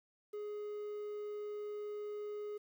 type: tone with quantisation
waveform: triangle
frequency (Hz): 417.4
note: G#4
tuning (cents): +9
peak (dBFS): -38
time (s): 0.33-2.58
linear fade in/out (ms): 10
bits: 11
effects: none